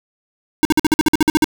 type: tone bursts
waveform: square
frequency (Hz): 311.1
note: D#4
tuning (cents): 0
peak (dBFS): -10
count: 12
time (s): 0.63-1.443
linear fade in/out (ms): 0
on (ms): 21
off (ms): 51
effects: none